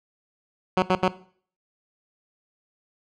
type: tone bursts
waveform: 10% pulse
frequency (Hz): 185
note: F#3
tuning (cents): 0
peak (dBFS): -9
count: 3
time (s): 0.77-1.082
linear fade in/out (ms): 2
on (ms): 54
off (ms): 75
effects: noise-tail reverb RT60 0.5 s tail -17 dB re dry + low-pass 3000 Hz 12 dB/octave